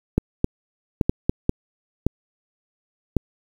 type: clicks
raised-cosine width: 3 ms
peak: -4 dBFS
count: 8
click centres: 0.18 / 0.444 / 1.012 / 1.095 / 1.295 / 1.494 / 2.066 / 3.167 s
effects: 7-bit